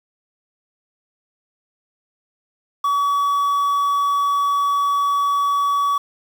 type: tone with quantisation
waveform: triangle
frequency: 1136 Hz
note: C#6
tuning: 42 cents sharp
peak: -14 dBFS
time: 2.84-5.98 s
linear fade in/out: 5 ms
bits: 7
effects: none